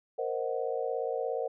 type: chord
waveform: sine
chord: C half-diminished seventh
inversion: third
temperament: equal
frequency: 466.2 / 523.3 / 622.3 / 740 Hz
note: Bb4 / C5 / Eb5 / Gb5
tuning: 0 / 0 / 0 / 0 cents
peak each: -33 / -34 / -38 / -38 dBFS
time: 0.18-1.48 s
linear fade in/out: 10 ms
effects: none